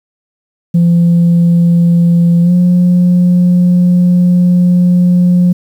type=tone with pitch glide; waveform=sine; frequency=171.2 to 178.06 Hz; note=F3 to F3; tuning=-34 to +34 cents; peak=-3 dBFS; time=0.74-5.53 s; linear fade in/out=10 ms; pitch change=+68 cents; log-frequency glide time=2.42-2.52 s; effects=tanh soft clip ceiling -3 dBFS + 7-bit